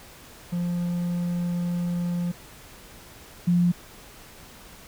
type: tone pair in turn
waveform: triangle / sine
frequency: 174.61 / 175.24 Hz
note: F3 / F3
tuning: 0 / +6 cents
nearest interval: unison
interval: 6 cents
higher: second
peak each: -22 / -17 dBFS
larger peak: second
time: 0.52-2.32 / 3.47-3.72 s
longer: first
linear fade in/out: 10 ms
effects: pink hiss -47 dBFS RMS until 4.87 s